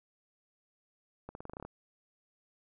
accelerating click train, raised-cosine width 1 ms, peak -29 dBFS, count 10, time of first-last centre 1.29-1.65 s, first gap 61 ms, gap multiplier 0.89, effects none

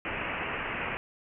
white low-pass noise, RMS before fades -34 dBFS, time 0.05-0.97 s, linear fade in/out 0 ms, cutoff 2800 Hz, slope 96 dB/octave, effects none

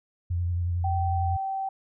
sine tone with vibrato, 87.31 Hz, F2, in tune, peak -24 dBFS, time 0.3-1.37 s, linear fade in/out 10 ms, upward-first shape sine, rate 11 Hz, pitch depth 32 cents each way
sine tone, 774 Hz, G5, 22 cents flat, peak -27 dBFS, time 0.84-1.69 s, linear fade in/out 5 ms
effects none

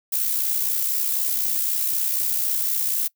violet noise with amplitude modulation, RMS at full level -21 dBFS, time 0.12-3.08 s, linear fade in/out 10 ms, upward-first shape sine, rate 64 Hz, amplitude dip 45%, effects noise-tail reverb RT60 0.1 s tail -23 dB re dry

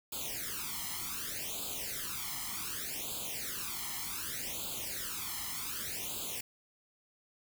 white noise with flanger, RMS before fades -39 dBFS, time 0.12-6.41 s, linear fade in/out 5 ms, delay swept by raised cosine 0.26 to 0.98 ms, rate 0.66 Hz, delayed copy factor +0.95, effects none

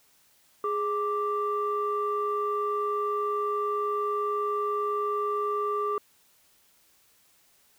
sine tone pair together, 415.3 / 1174.6 Hz, G#4 / D6, 0 / 0 cents, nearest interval octave + tritone, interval 1800 cents, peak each -28 / -27 dBFS, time 0.64-5.98 s, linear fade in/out 2 ms, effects tanh soft clip ceiling -19 dBFS + white hiss -63 dBFS RMS until 7.78 s

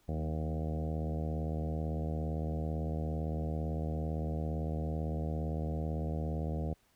harmonic tone with a mistuned harmonic, 77.78 Hz, D#2, in tune, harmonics 1 / 2 / 3 / 4 / 5 / 6 / 7 / 8 / 9 / 10, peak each -35 / -37 / -43 / -45 / -49 / -46 / -46 / -52 / -48 / -55 dBFS, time 0.08-6.74 s, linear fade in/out 10 ms, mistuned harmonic 2, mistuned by +38 cents, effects pink hiss -70 dBFS RMS until 6.95 s

